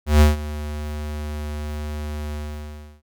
square tone with ADSR envelope, 74.9 Hz, D2, 35 cents sharp, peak -9 dBFS, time 0.06-3.02 s, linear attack 150 ms, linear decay 150 ms, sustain -18 dB, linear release 690 ms, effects none

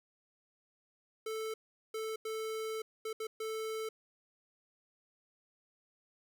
square tone bursts at uneven times, 440 Hz, A4, in tune, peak -37 dBFS, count 6, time 1.26-1.54 / 1.94-2.16 / 2.25-2.82 / 3.05-3.13 / 3.2-3.27 / 3.4-3.89 s, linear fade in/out 5 ms, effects none

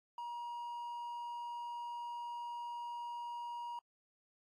triangle tone, 952 Hz, A#5, 36 cents sharp, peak -39 dBFS, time 0.18-3.79 s, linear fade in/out 2 ms, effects AAC 64 kbps

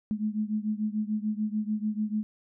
sine beating tone pair, 211 / 217.8 Hz, G#3 / A3, +28 / -17 cents, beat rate 6.8 Hz, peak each -29 / -31 dBFS, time 0.11-2.23 s, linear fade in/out 0 ms, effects none

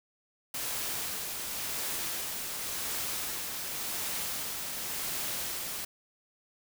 white noise with tremolo, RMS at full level -34 dBFS, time 0.54-5.85 s, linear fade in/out 5 ms, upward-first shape sine, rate 0.91 Hz, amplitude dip 30%, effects none

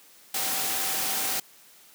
sine tone in noise, 770 Hz, G5, 31 cents flat, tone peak -39 dBFS, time 0.34-1.4 s, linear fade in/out 5 ms, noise white, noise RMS -28 dBFS, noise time 0.34-1.4 s, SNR -14 dB, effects white hiss -54 dBFS RMS until 1.94 s + high-pass 150 Hz 12 dB/octave

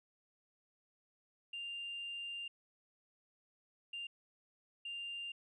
sine tone bursts at uneven times, 2794 Hz, F7, in tune, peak -40 dBFS, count 3, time 1.53-2.48 / 3.93-4.07 / 4.85-5.32 s, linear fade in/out 5 ms, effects tanh soft clip ceiling -37 dBFS

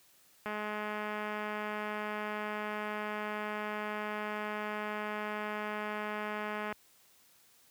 click train, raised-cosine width 0.5 ms, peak -23 dBFS, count 1323, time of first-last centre 0.46-6.725 s, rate 211 Hz, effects white hiss -64 dBFS RMS until 7.7 s + high-pass 60 Hz 12 dB/octave

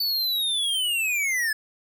square linear sweep, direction down, 4539 to 1698 Hz, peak -23 dBFS, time 0-1.53 s, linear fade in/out 5 ms, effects none

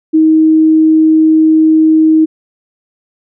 sine tone, 315.8 Hz, D#4, 26 cents sharp, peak -4 dBFS, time 0.13-2.26 s, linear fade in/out 20 ms, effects none

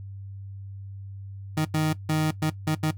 30% pulse tone bursts at uneven times, 155.56 Hz, D#3, in tune, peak -19 dBFS, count 6, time 1.57-1.65 / 1.74-1.93 / 2.09-2.31 / 2.42-2.5 / 2.67-2.75 / 2.83-2.91 s, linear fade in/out 5 ms, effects noise-tail reverb RT60 0.1 s tail -17 dB re dry + added 98 Hz sine -36 dBFS peak until 2.97 s

